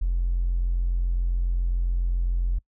triangle tone with tanh clipping, 43.65 Hz, F1, in tune, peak -20 dBFS, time 0.01-2.59 s, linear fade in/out 10 ms, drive 1 dB, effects noise-tail reverb RT60 0.1 s tail -25 dB re dry

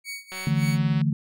sawtooth tone with tremolo, 2242 Hz, C#7, 19 cents sharp, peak -28 dBFS, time 0.04-0.79 s, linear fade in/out 50 ms, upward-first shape sine, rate 3.5 Hz, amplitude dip 90%
click train, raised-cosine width 0.3 ms, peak -22 dBFS, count 131, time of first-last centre 0.32-1.015 s, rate 187 Hz
sine chord, D suspended second, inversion none, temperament equal, 146.83 / 164.81 / 220 Hz, D3 / E3 / A3, 0 / 0 / 0 cents, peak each -22 / -25 / -27 dBFS, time 0.47-1.13 s, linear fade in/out 2 ms
effects none

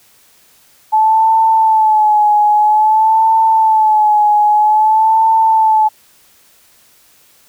sine tone with vibrato, 864 Hz, A5, 32 cents flat, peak -7 dBFS, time 0.92-5.89 s, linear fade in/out 20 ms, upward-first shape sine, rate 0.51 Hz, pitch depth 53 cents each way, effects white hiss -49 dBFS RMS until 7.48 s

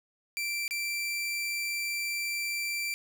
sawtooth tone with dropouts, 2347 Hz, D7, 2 cents flat, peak -27 dBFS, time 0.37-2.94 s, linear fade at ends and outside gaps 0 ms, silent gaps 0.679-0.709 s, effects none

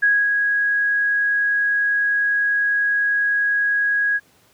sine tone with ADSR envelope, 1655 Hz, G#6, 6 cents flat, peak -12 dBFS, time 0.02-4.2 s, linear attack 15 ms, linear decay 240 ms, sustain -4 dB, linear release 41 ms, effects pink hiss -56 dBFS RMS until 4.53 s + high-pass 100 Hz 12 dB/octave

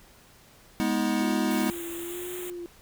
square chord, G# minor, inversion none, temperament equal with one note detuned, 207.7 / 246.9 / 317.8 Hz, G#3 / B3 / D#4, 0 / 0 / +37 cents, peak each -29 dBFS, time 0.8-1.7 s, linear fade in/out 0 ms
sine tone with vibrato, 349.2 Hz, F4, in tune, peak -34 dBFS, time 1.21-2.66 s, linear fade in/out 0 ms, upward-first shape sine, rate 1.1 Hz, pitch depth 50 cents each way
white band-stop noise, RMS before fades -40 dBFS, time 1.51-2.5 s, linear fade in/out 0 ms, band 3800 to 6600 Hz, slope 96 dB/octave
effects pink hiss -55 dBFS RMS until 2.81 s

